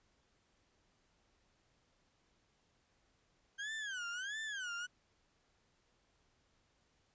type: tone with vibrato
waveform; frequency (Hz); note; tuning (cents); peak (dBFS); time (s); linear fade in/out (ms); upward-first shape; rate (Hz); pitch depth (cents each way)
35% pulse; 1573; G6; +6; -38; 3.58-4.87; 20; sine; 1.5; 210
effects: pink hiss -75 dBFS RMS until 7.14 s + resampled to 16000 Hz